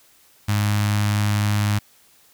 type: tone with notch filter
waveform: sawtooth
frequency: 103.83 Hz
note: G#2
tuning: in tune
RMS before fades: -20 dBFS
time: 0.48-1.79 s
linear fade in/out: 10 ms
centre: 440 Hz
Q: 0.56
effects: white hiss -55 dBFS RMS until 2.33 s